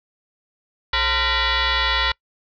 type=tone with frequency modulation; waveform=sine; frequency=1023 Hz; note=C6; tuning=39 cents flat; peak=-17 dBFS; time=0.93-2.12 s; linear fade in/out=5 ms; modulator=481 Hz; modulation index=6.6; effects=noise-tail reverb RT60 0.1 s tail -26 dB re dry